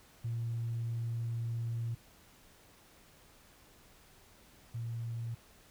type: tone pair in turn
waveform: sine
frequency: 116.2 / 116.2 Hz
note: A#2 / A#2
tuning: -5 / -5 cents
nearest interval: unison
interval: 0 cents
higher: neither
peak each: -32 / -35 dBFS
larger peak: first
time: 0.24-1.95 / 4.74-5.35 s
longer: first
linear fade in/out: 10 ms
effects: tanh soft clip ceiling -29 dBFS + pink hiss -61 dBFS RMS until 5.7 s